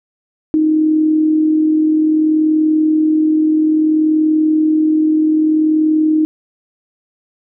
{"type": "tone with amplitude modulation", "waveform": "sine", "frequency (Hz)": 311.1, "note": "D#4", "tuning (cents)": 0, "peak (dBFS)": -8, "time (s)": [0.54, 6.25], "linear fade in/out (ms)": 0, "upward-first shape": "sine", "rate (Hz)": 40.6, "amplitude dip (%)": 35, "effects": []}